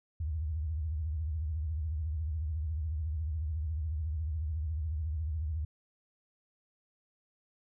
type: tone with vibrato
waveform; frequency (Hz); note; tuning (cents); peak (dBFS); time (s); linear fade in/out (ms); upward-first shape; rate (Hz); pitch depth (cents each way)
sine; 77.78; D#2; 0; -31; 0.2-5.65; 5; triangle; 14; 190
effects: none